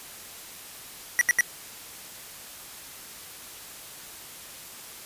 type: tone bursts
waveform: square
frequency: 1939 Hz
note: B6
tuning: 32 cents flat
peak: -17 dBFS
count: 3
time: 1.19-1.408 s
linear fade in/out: 0 ms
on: 22 ms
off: 76 ms
effects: white hiss -43 dBFS RMS until 5.05 s + resampled to 32000 Hz